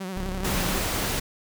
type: tone with vibrato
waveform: sawtooth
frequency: 187.5 Hz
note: F#3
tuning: 23 cents sharp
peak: -27 dBFS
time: 0-0.8 s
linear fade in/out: 10 ms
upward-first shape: sine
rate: 12 Hz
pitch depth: 63 cents each way
type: tone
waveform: sawtooth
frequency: 34.65 Hz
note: C#1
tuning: in tune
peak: -26 dBFS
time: 0.16-0.78 s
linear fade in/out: 0 ms
type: noise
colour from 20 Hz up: pink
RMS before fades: -27 dBFS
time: 0.44-1.2 s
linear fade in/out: 10 ms
effects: none